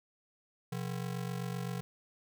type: ring-modulated tone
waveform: square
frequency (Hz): 150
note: D3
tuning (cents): +37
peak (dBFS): -33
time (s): 0.72-1.81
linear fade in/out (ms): 0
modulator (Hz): 23.9
effects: none